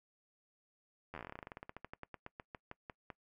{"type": "slowing click train", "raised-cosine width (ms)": 0.5, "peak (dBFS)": -30, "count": 30, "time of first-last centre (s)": [1.14, 3.102], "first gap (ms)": 11, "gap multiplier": 1.11, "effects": ["noise-tail reverb RT60 0.1 s tail -22 dB re dry"]}